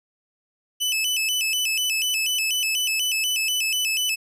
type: tone with vibrato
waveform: sawtooth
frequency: 2794 Hz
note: F7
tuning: in tune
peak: -18 dBFS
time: 0.8-4.16 s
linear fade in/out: 20 ms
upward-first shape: square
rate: 4.1 Hz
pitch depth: 120 cents each way
effects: resampled to 32000 Hz + 10-bit